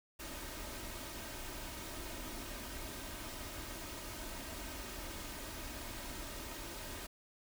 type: noise with comb filter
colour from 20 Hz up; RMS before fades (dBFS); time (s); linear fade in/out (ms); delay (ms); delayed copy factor
pink; -45; 0.19-7.07; 10; 3.2; +0.55
effects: none